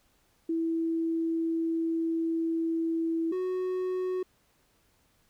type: tone pair in turn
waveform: sine / triangle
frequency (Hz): 328.4 / 368.6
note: E4 / F#4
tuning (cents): -6 / -7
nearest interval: major second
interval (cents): 199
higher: second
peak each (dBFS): -26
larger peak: neither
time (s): 0.49-3.32 / 3.32-4.23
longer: first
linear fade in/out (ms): 5
effects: pink hiss -68 dBFS RMS until 5.29 s